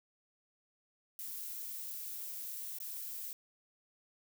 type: noise with dropouts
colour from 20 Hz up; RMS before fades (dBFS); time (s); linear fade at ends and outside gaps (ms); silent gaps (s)
violet; -43; 1.19-3.33; 1; 2.786-2.802
effects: none